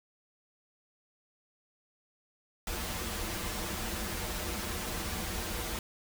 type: noise with comb filter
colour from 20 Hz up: pink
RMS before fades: -36 dBFS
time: 2.67-5.79 s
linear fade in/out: 2 ms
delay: 7.3 ms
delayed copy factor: -0.85
effects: none